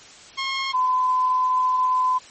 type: tone pair in turn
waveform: 15% pulse / sine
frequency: 1077 / 1015.8 Hz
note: C6 / B5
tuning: +50 / +48 cents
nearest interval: minor second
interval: 102 cents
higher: first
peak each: -17 dBFS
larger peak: neither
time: 0.37-0.73 / 0.73-2.19 s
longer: second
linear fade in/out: 20 ms
effects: white hiss -45 dBFS RMS until 2.3 s + MP3 32 kbps